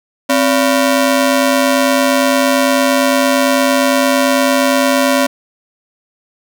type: ring-modulated tone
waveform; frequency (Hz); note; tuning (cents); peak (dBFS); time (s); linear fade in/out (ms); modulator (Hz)
sawtooth; 418.8; G#4; +15; -3; 0.29-5.27; 10; 155
effects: none